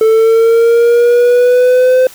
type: linear sweep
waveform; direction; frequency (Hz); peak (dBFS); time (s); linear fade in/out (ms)
triangle; up; 440 to 515; -3; 0.01-2.07; 2
effects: white hiss -36 dBFS RMS until 2.14 s